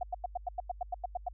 sine tone bursts, 720 Hz, F#5, 47 cents flat, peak -30 dBFS, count 12, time 0.01-1.286 s, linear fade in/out 5 ms, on 22 ms, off 92 ms, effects added 50 Hz sine -46 dBFS peak until 1.33 s

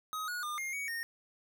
square tone with pitch steps, 1262 / 1452 / 1207 / 2125 / 2250 / 1844 Hz, D#6 / F#6 / D6 / C7 / C#7 / A#6, +24 / -33 / +47 / +26 / +25 / -19 cents, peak -36 dBFS, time 0.13-1.03 s, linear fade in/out 0 ms, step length 150 ms, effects none

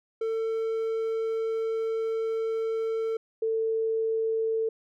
triangle / sine tone pair in turn, 448 / 446.5 Hz, A4 / A4, +31 / +25 cents, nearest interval unison, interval 6 cents, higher first, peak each -24 dBFS, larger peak neither, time 0.21-3.17 / 3.42-4.69 s, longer first, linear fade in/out 5 ms, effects none

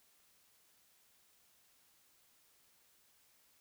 silence, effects white hiss -70 dBFS RMS until 3.6 s

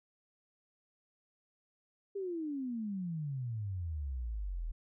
sine exponential sweep, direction down, 406.2 to 38.24 Hz, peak -35 dBFS, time 2.15-4.72 s, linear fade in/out 10 ms, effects none

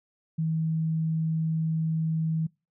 sine tone, 160.4 Hz, E3, 47 cents flat, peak -24 dBFS, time 0.38-2.47 s, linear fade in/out 10 ms, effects noise-tail reverb RT60 0.3 s tail -26 dB re dry

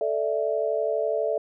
sine chord, A suspended fourth, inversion none, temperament equal, 440 / 587.3 / 659.3 Hz, A4 / D5 / E5, 0 / 0 / 0 cents, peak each -27 dBFS, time 0.01-1.38 s, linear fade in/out 2 ms, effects none

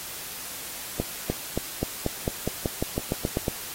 accelerating click train, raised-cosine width 2 ms, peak -11 dBFS, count 14, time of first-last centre 1-3.482 s, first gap 300 ms, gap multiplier 0.92, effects white hiss -37 dBFS RMS until 3.74 s + AAC 48 kbps

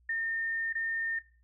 sine tone with dropouts, 1819 Hz, A#6, 43 cents flat, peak -29 dBFS, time 0.09-1.19 s, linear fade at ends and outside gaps 5 ms, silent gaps 0.728-0.751 s, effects noise-tail reverb RT60 0.4 s tail -19 dB re dry + added 60 Hz sine -62 dBFS peak until 1.43 s

